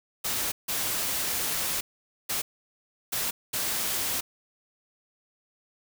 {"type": "noise bursts at uneven times", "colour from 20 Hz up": "white", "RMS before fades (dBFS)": -29, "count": 5, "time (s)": [[0.24, 0.52], [0.68, 1.81], [2.29, 2.42], [3.12, 3.31], [3.53, 4.21]], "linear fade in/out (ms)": 10, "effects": []}